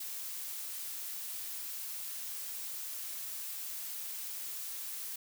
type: noise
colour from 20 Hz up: blue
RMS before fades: -41 dBFS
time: 0-5.16 s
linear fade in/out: 5 ms
effects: none